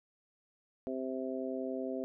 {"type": "harmonic tone", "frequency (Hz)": 130.81, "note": "C3", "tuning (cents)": 0, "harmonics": [2, 3, 4, 5], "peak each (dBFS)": [-38, -40, -41, -42], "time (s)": [0.87, 2.04], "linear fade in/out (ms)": 0, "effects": []}